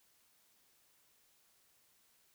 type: silence
effects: white hiss -71 dBFS RMS until 2.34 s